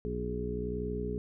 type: harmonic tone with a mistuned harmonic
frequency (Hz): 61.2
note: B1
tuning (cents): -15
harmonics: 1 / 2 / 3 / 4 / 5 / 6 / 7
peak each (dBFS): -38 / -42 / -39 / -41 / -46 / -46 / -36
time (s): 0.05-1.18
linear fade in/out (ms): 0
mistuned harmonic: 7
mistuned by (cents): -38
effects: none